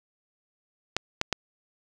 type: clicks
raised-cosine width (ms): 0.2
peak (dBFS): -7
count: 3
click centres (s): 0.966 / 1.214 / 1.327
effects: none